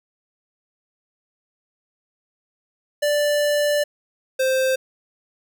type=tone pair in turn; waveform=square; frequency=587.3 / 523.2 Hz; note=D5 / C5; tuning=0 / 0 cents; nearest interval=major second; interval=200 cents; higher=first; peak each=-18 dBFS; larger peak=neither; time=3.02-3.84 / 4.39-4.76 s; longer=first; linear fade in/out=10 ms; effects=none